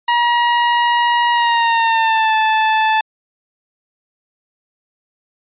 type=tone with pitch glide; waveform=sawtooth; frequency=954 to 874.8 Hz; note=A#5 to A5; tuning=+40 to -10 cents; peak=-8 dBFS; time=0.08-3.01 s; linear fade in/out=5 ms; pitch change=-150 cents; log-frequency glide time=1.32-2.35 s; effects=resampled to 8000 Hz